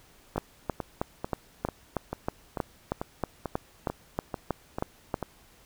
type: two click trains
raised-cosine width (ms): 1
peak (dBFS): -17 / -13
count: 12 / 16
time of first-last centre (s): 0.36-5.227 / 0.38-5.142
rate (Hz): 2.26 / 3.15
effects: pink hiss -58 dBFS RMS until 5.65 s